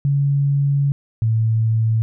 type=tone pair in turn; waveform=sine; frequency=140.8 / 111.75 Hz; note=C#3 / A2; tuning=+27 / +27 cents; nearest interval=major third; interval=400 cents; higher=first; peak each=-14 dBFS; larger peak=neither; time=0.05-0.92 / 1.22-2.02 s; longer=first; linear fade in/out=0 ms; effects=none